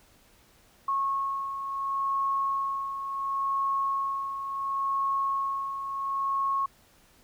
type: beating tone pair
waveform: sine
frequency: 1094 / 1094.71 Hz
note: C#6 / C#6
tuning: -23 / -22 cents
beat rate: 0.71 Hz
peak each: -35 / -27 dBFS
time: 0.88-6.66 s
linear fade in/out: 5 ms
effects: pink hiss -60 dBFS RMS until 7.23 s